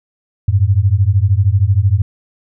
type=beating tone pair; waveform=sine; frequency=92.1 / 105.1 Hz; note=F#2 / G#2; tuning=-7 / +21 cents; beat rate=13 Hz; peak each=-12 / -12 dBFS; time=0.48-2.02 s; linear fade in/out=5 ms; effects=none